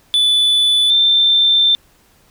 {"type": "tone pair in turn", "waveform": ["triangle", "sine"], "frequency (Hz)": [3479, 3566], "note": ["A7", "A7"], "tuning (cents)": [-20, 22], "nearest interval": "unison", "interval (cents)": 42, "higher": "second", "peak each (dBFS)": -9, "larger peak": "neither", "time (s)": [[0.14, 0.9], [0.9, 1.75]], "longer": "second", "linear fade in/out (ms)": 0, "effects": ["pink hiss -53 dBFS RMS until 2.3 s"]}